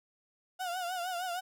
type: tone with vibrato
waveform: 35% pulse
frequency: 719 Hz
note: F#5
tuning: 50 cents flat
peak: -32 dBFS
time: 0.59-1.41 s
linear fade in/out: 20 ms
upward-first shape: triangle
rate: 6.5 Hz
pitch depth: 96 cents each way
effects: none